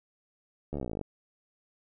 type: slowing click train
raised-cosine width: 2 ms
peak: -22 dBFS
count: 18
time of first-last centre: 0.73-1.013 s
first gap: 13 ms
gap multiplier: 1.03
effects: none